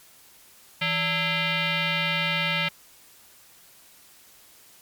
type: tone with frequency modulation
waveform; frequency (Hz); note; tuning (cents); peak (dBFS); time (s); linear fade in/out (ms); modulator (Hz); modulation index
sine; 164.2; E3; -6; -22; 0.81-2.69; 10; 740; 4.4
effects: white hiss -53 dBFS RMS until 4.81 s + MP3 96 kbps